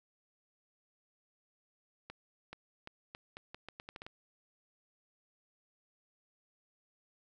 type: accelerating click train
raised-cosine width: 0.3 ms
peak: -29 dBFS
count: 12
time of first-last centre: 2.1-4.065 s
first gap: 430 ms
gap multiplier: 0.8
effects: none